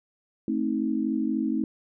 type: chord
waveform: sine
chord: A diminished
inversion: none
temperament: just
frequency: 220 / 264 / 316.8 Hz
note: A3 / C4 / Eb4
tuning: 0 / +16 / +31 cents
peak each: -28 dBFS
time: 0.48-1.64 s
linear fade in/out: 2 ms
effects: none